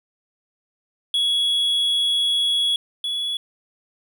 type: tone pair in turn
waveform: triangle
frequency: 3355 / 3384 Hz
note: G#7 / G#7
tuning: +17 / +32 cents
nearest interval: unison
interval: 15 cents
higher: second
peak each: -16 / -21 dBFS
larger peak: first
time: 1.14-2.76 / 3.04-3.37 s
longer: first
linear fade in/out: 2 ms
effects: none